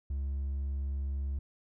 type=tone with hard clipping; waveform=sine; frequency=69.1 Hz; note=C#2; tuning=5 cents flat; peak=-32 dBFS; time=0.1-1.39 s; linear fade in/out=5 ms; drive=2 dB; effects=none